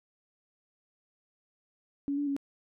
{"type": "tone with pitch steps", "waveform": "sine", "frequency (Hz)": [281.9, 288.6, 279.1], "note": ["C#4", "D4", "C#4"], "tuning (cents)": [29, -30, 12], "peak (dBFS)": -28, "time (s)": [2.08, 2.365], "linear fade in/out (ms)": 0, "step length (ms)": 95, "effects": []}